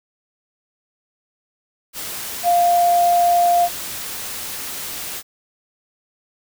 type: tone in noise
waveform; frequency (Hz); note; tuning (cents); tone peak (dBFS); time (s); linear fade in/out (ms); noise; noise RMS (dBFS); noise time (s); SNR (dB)
sine; 698.5; F5; 0; -12; 2.43-3.69; 50; white; -29; 1.93-5.23; +14
effects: none